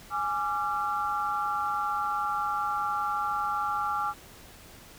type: chord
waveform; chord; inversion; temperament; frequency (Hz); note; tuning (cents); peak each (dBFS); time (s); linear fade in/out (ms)
sine; D diminished; second; equal with one note detuned; 830.6 / 1174.7 / 1369.7; Ab5 / D6 / F6; 0 / 0 / -34; -31; 0.1-4.14; 50
effects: pink hiss -50 dBFS RMS until 4.98 s